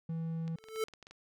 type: tone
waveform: triangle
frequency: 163.6 Hz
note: E3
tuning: 13 cents flat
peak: -32 dBFS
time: 0.09-0.56 s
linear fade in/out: 5 ms
type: clicks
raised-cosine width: 0.2 ms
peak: -34 dBFS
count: 10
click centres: 0.479 / 0.586 / 0.64 / 0.686 / 0.76 / 0.884 / 0.937 / 1.027 / 1.069 / 1.11 s
type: tone with exponential growth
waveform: square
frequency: 440 Hz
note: A4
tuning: in tune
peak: -29 dBFS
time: 0.56-0.84 s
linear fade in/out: 2 ms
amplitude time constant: 59 ms
effects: none